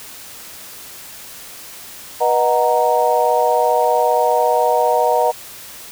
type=chord; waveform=sine; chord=B major seventh; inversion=none; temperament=equal with one note detuned; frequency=487.4 / 622.3 / 740 / 932.3 Hz; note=B4 / D#5 / F#5 / A#5; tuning=-23 / 0 / 0 / 0 cents; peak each=-18 dBFS; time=2.2-5.32 s; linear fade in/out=20 ms; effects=white hiss -36 dBFS RMS until 5.91 s